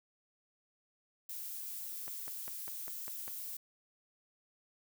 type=noise; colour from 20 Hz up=violet; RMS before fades=-43 dBFS; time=1.29-3.57 s; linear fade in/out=5 ms
type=click train; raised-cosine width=0.5 ms; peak=-33 dBFS; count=7; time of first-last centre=2.08-3.28 s; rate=5 Hz
effects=none